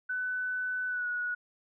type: tone with pitch glide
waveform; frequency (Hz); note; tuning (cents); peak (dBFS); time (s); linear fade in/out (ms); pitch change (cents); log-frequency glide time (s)
sine; 1500 to 1461.5; F#6 to F#6; +23 to -22; -30; 0.09-1.35; 10; -45; 0.88-1.07
effects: none